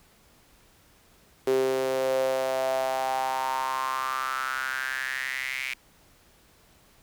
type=tone with high-pass filter sweep; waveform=sawtooth; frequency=131.5 Hz; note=C3; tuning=9 cents sharp; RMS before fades=-28 dBFS; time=1.47-5.74 s; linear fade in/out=2 ms; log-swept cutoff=390 to 2300 Hz; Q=6.6; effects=pink hiss -59 dBFS RMS until 7.02 s